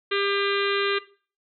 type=harmonic tone; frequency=399.6 Hz; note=G4; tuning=33 cents sharp; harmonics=1 / 3 / 4 / 5 / 6 / 7 / 8 / 9 / 10; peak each=-25 / -30 / -31 / -32 / -33 / -33 / -34 / -35 / -35 dBFS; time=0.11-0.99 s; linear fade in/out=10 ms; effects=noise-tail reverb RT60 0.4 s tail -17 dB re dry